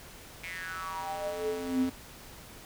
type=tone with high-pass filter sweep; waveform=square; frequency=87.31 Hz; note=F2; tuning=in tune; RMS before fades=-34 dBFS; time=0.43-1.9 s; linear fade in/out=10 ms; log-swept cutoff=2300 to 220 Hz; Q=7.9; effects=pink hiss -49 dBFS RMS until 2.65 s